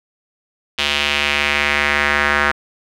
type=tone with band-pass filter sweep; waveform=square; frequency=72.7 Hz; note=D2; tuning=17 cents flat; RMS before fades=-17 dBFS; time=0.78-2.52 s; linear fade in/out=10 ms; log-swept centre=3100 to 1600 Hz; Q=2.5; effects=none